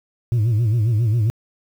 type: tone with vibrato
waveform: sine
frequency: 112.2 Hz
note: A2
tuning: 34 cents sharp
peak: -12 dBFS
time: 0.32-1.3 s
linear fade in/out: 0 ms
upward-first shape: sine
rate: 7.4 Hz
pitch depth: 140 cents each way
effects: tanh soft clip ceiling -14 dBFS + 8-bit